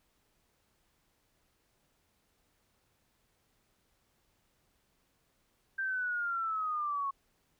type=linear sweep; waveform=sine; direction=down; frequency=1578 to 1093 Hz; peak=-31 dBFS; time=5.78-7.11 s; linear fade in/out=10 ms; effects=pink hiss -74 dBFS RMS until 7.59 s